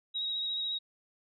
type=tone with vibrato; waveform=sine; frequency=3808 Hz; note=A#7; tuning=36 cents sharp; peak=-31 dBFS; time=0.14-0.79 s; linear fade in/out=20 ms; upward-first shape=sine; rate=14 Hz; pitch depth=20 cents each way; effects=none